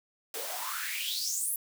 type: noise with high-pass filter sweep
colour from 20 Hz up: white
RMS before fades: -34 dBFS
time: 0.34-1.56 s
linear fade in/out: 2 ms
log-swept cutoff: 420 to 12000 Hz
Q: 6.7
effects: none